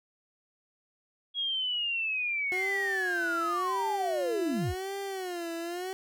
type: linear sweep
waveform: sine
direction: down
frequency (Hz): 3322 to 44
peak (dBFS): -28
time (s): 1.34-4.75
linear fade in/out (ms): 50
type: tone with vibrato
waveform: 30% pulse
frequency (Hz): 363.5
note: F#4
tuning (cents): -31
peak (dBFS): -31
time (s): 2.52-5.93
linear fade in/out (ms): 0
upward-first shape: sine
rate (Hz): 0.91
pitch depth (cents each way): 150
effects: none